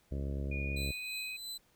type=harmonic tone; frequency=69.2 Hz; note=C#2; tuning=2 cents flat; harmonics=1 / 2 / 3 / 4 / 5 / 6 / 7 / 8 / 9; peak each=-35 / -41 / -45 / -47 / -49 / -51 / -52 / -53 / -54 dBFS; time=0.11-0.92 s; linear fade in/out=10 ms
type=tone with pitch glide; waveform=sine; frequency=2442 to 2512 Hz; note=D#7 to D#7; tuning=-33 to +16 cents; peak=-39 dBFS; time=0.51-1.37 s; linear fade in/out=10 ms; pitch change=+49 cents; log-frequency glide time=0.62-1.14 s
type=tone with tremolo; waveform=sawtooth; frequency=4022 Hz; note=B7; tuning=31 cents sharp; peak=-36 dBFS; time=0.76-1.58 s; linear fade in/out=10 ms; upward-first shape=triangle; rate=3 Hz; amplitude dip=65%
effects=pink hiss -69 dBFS RMS until 1.75 s